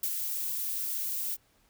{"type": "noise with ADSR envelope", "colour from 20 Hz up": "violet", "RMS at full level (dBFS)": -29, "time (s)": [0.03, 1.37], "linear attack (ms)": 4, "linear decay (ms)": 62, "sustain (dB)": -4, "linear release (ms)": 35, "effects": ["pink hiss -67 dBFS RMS until 1.69 s"]}